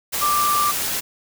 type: tone in noise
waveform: sine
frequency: 1179 Hz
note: D6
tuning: 6 cents sharp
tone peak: -17 dBFS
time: 0.21-0.72 s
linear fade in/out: 20 ms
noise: white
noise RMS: -24 dBFS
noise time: 0.12-1.01 s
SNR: +4 dB
effects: none